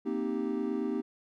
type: chord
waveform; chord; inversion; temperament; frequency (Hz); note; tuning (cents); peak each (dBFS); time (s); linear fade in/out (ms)
triangle; C minor seventh; third; equal; 233.1 / 261.6 / 311.1 / 392; Bb3 / C4 / Eb4 / G4; 0 / 0 / 0 / 0; -33; 0.05-1.02; 20
effects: none

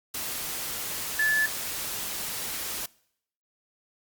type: tone in noise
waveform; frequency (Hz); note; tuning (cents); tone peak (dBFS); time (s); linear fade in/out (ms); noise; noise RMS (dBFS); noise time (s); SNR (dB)
sine; 1732; A6; -28; -21; 1.19-1.46; 5; white; -33; 0.14-2.86; +9
effects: noise-tail reverb RT60 0.7 s tail -23 dB re dry + Opus 48 kbps

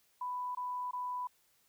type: tone bursts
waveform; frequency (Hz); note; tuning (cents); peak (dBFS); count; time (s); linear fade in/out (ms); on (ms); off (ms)
sine; 993; B5; +9; -35; 3; 0.21-1.272; 5; 340; 21
effects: white hiss -71 dBFS RMS until 1.68 s

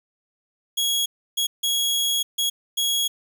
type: tone bursts at uneven times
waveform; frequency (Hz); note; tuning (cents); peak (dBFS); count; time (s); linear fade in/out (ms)
sawtooth; 3322; G#7; 0; -17; 5; 0.77-1.06 / 1.37-1.47 / 1.63-2.23 / 2.38-2.5 / 2.77-3.08; 10
effects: 9-bit

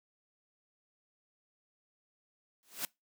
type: noise with exponential growth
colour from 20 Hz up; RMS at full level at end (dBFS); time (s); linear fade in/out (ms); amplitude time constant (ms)
white; -33; 2.63-2.85; 0; 46
effects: noise-tail reverb RT60 0.2 s tail -24 dB re dry + high-pass 150 Hz 12 dB/octave

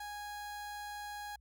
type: tone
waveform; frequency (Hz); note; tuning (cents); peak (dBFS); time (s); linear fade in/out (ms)
30% pulse; 827; G#5; -8; -39; 0-1.36; 5
effects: added 60 Hz sine -61 dBFS peak until 1.4 s

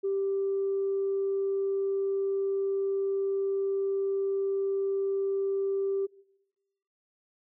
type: tone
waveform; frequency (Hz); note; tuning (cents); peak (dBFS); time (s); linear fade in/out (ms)
sine; 392; G4; 0; -25; 0.03-6.07; 20
effects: noise-tail reverb RT60 1.0 s tail -23 dB re dry + tanh soft clip ceiling -21 dBFS

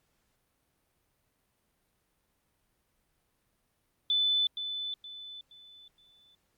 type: tone with echo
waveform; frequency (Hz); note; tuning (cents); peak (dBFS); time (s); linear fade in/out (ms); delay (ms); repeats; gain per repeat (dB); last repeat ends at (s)
sine; 3504; A7; -8; -24; 4.1-4.47; 2; 470; 4; -9; 6.35
effects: pink hiss -75 dBFS RMS until 6.57 s + Opus 48 kbps

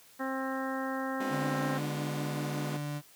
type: harmonic tone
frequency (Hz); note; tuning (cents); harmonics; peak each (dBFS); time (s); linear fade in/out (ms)
265.1; C4; +23; 1 / 2 / 3 / 4 / 5 / 6 / 7; -35 / -38 / -40 / -41 / -42 / -43 / -43; 0.19-1.79; 20
type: chord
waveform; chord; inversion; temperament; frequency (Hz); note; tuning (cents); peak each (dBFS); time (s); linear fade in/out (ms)
sawtooth; G# diminished seventh; none; just; 207.7 / 249.2 / 299 / 358.8; G#3 / B3 / D4 / F4; 0 / +16 / +31 / +47; -37 / -37 / -39 / -39; 1.2-2.77; 5
type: tone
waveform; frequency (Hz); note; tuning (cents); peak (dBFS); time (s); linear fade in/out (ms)
35% pulse; 146.83; D3; 0; -32; 1.29-3.02; 50
effects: white hiss -58 dBFS RMS until 3.15 s + high-pass 60 Hz 12 dB/octave

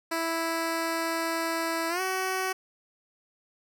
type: tone with pitch glide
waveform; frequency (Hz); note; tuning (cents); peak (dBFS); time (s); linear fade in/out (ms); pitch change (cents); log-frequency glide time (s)
10% pulse; 329.5 to 376.3; E4 to F#4; -1 to +29; -19; 0.11-2.53; 10; +230; 1.89-2.01
effects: none

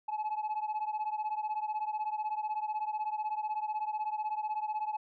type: beating tone pair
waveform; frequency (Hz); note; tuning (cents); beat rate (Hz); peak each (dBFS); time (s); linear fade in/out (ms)
sine; 850 / 866; G#5 / A5; +40 / -28; 16; -32 / -34; 0.08-4.97; 10
effects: tanh soft clip ceiling -29 dBFS

